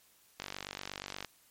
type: click train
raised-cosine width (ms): 0.2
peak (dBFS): -21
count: 42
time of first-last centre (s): 0.4-1.247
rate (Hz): 48.4
effects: white hiss -65 dBFS RMS until 1.5 s + MP3 64 kbps